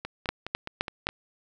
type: two click trains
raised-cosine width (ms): 0.3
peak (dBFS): -9 / -18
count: 4 / 6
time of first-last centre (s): 0.29-1.069 / 0.05-1.09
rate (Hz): 3.85 / 4.81
effects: none